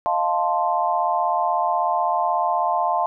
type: chord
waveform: sine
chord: F dominant seventh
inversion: third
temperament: equal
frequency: 622.3 / 698.5 / 880 / 1046.5 Hz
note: Eb5 / F5 / A5 / C6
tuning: 0 / 0 / 0 / 0 cents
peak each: -28 / -22 / -23 / -24 dBFS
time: 0.06-3.06 s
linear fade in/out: 0 ms
effects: none